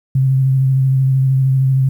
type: tone with vibrato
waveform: sine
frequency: 132.9 Hz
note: C3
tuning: 27 cents sharp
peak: -10 dBFS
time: 0.15-1.89 s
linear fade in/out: 5 ms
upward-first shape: square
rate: 13 Hz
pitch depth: 17 cents each way
effects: 8-bit